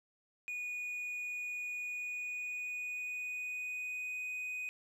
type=tone with pitch glide; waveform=triangle; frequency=2461 to 2494 Hz; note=D#7 to D#7; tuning=-20 to +3 cents; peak=-36 dBFS; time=0.48-4.69 s; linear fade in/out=0 ms; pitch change=+23 cents; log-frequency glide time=1.81-4.22 s; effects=none